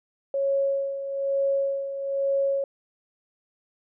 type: tone with tremolo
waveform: sine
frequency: 551 Hz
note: C#5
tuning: 11 cents flat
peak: -20 dBFS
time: 0.34-2.64 s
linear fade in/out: 2 ms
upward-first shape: sine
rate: 1.1 Hz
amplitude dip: 65%
effects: none